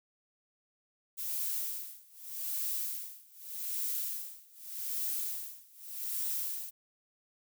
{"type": "noise with tremolo", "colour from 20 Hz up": "violet", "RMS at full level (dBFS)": -34, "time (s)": [1.17, 6.71], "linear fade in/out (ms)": 20, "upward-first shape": "sine", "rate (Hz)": 0.83, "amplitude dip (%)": 95, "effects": []}